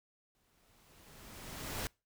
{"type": "noise with exponential growth", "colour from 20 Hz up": "pink", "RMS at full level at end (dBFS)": -37, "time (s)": [0.35, 1.87], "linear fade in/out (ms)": 0, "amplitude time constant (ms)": 330, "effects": ["noise-tail reverb RT60 0.3 s tail -26 dB re dry"]}